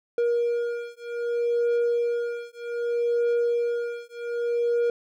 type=beating tone pair; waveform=triangle; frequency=473.8 / 474.44 Hz; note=A#4 / A#4; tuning=+28 / +30 cents; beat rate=0.64 Hz; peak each=-24 dBFS; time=0.18-4.9 s; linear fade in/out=2 ms; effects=none